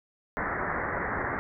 white low-pass noise, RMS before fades -31 dBFS, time 0.37-1.39 s, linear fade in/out 0 ms, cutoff 2000 Hz, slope 96 dB/octave, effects none

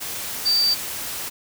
sine tone in noise, 4639 Hz, D8, 22 cents flat, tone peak -16 dBFS, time 0.45-0.75 s, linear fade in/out 20 ms, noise white, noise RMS -30 dBFS, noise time 0-1.3 s, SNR +11 dB, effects none

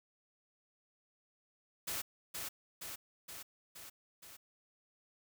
white noise with echo, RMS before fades -39 dBFS, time 1.87-2.02 s, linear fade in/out 10 ms, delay 470 ms, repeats 5, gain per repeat -3 dB, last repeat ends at 4.37 s, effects none

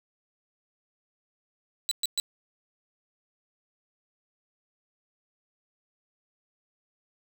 30% pulse tone bursts, 3960 Hz, B7, 4 cents sharp, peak -22 dBFS, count 3, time 1.89-2.199 s, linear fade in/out 0 ms, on 23 ms, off 120 ms, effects none

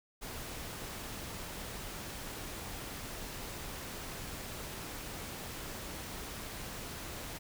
pink noise, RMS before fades -43 dBFS, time 0.21-7.39 s, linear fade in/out 20 ms, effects none

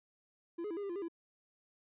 triangle tone with pitch steps, 339 / 419.1 / 332.3 / 408.2 / 397.2 / 345.1 / 401.6 / 335.5 Hz, E4 / G#4 / E4 / G#4 / G4 / F4 / G4 / E4, +49 / +16 / +14 / -30 / +23 / -21 / +42 / +31 cents, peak -35 dBFS, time 0.58-1.084 s, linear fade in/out 10 ms, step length 63 ms, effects resampled to 8000 Hz

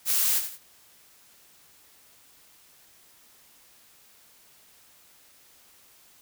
blue noise with echo, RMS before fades -24 dBFS, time 0.05-0.42 s, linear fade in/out 50 ms, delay 85 ms, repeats 2, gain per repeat -9 dB, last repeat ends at 0.59 s, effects white hiss -57 dBFS RMS until 6.21 s

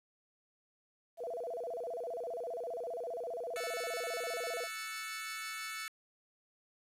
sine tone with vibrato, 571 Hz, D5, 49 cents flat, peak -37 dBFS, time 1.17-4.68 s, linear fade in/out 50 ms, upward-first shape square, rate 15 Hz, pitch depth 280 cents each way
sawtooth chord, F# minor seventh, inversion third, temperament equal, 1318.5 / 1480 / 1760 / 2217 Hz, E6 / F#6 / A6 / C#7, 0 / 0 / 0 / 0 cents, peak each -41 / -46 / -43 / -40 dBFS, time 3.56-5.88 s, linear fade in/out 0 ms
effects resampled to 32000 Hz + 11-bit

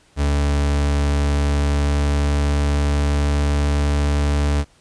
40% pulse tone with pitch glide, 71.9 to 72.44 Hz, D2 to D2, -36 to -23 cents, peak -15 dBFS, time 0.16-4.65 s, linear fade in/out 50 ms, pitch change +13 cents, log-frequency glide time 0.73-4.3 s, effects pink hiss -55 dBFS RMS until 4.8 s + resampled to 22050 Hz

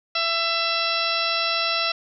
harmonic tone, 668 Hz, E5, 23 cents sharp, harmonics 1 / 2 / 3 / 4 / 5 / 6 / 7 / 8, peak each -30 / -27 / -33 / -27 / -31 / -28 / -33 / -29 dBFS, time 0.15-1.92 s, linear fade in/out 5 ms, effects none

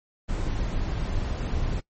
brown noise, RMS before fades -27 dBFS, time 0.28-1.81 s, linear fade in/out 20 ms, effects noise-tail reverb RT60 0.1 s tail -20 dB re dry + MP3 32 kbps

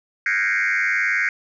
sine tone with frequency modulation, 1862 Hz, A#6, 2 cents flat, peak -16 dBFS, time 0.26-1.29 s, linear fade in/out 2 ms, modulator 99.2 Hz, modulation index 4, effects tanh soft clip ceiling -15 dBFS

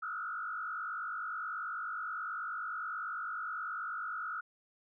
sine tone with frequency modulation, 1361 Hz, F6, 45 cents flat, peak -36 dBFS, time 0.02-4.41 s, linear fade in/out 10 ms, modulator 49.3 Hz, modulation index 2, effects none

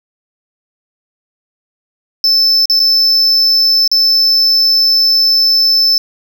triangle tone with dropouts, 5274 Hz, E8, in tune, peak -6 dBFS, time 2.24-5.98 s, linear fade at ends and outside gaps 1 ms, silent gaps 2.656-2.698 / 2.794-2.8 / 3.877-3.915 s, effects none

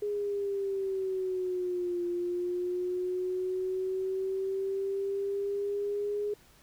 sine exponential two-way sweep, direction down then up, 415.3 to 349.2 to 415.3 Hz, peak -29 dBFS, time 0.02-6.34 s, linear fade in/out 5 ms, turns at 2.04 s, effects pink hiss -60 dBFS RMS until 6.62 s

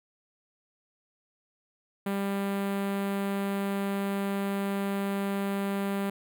sawtooth tone with notch filter, 198.1 Hz, G3, 18 cents sharp, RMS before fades -30 dBFS, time 2.06-6.1 s, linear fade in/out 5 ms, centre 5600 Hz, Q 0.68, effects none

